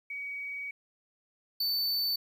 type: tone pair in turn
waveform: sine / square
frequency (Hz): 2261 / 4522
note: C#7 / C#8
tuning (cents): +34 / +34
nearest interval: octave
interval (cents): 1200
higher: second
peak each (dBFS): -35 / -28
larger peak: second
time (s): 0.1-0.71 / 1.6-2.16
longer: first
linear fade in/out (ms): 5
effects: 11-bit